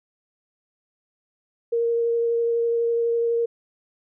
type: tone with vibrato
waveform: sine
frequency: 466.2 Hz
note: A#4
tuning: in tune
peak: -19 dBFS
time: 1.72-3.46 s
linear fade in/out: 10 ms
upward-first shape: triangle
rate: 12 Hz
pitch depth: 11 cents each way
effects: none